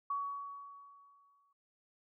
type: tone with exponential decay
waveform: sine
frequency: 1126 Hz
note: C#6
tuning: 27 cents sharp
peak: -32 dBFS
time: 0.1-1.53 s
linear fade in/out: 5 ms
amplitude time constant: 310 ms
effects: none